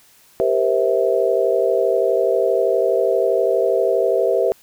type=chord; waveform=sine; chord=C dominant seventh; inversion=second; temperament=just; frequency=392.4 / 470.9 / 523.3 / 654.1 Hz; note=G4 / Bb4 / C5 / E5; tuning=+2 / +18 / 0 / -14 cents; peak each=-20 dBFS; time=0.4-4.52 s; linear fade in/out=0 ms; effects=white hiss -52 dBFS RMS until 4.62 s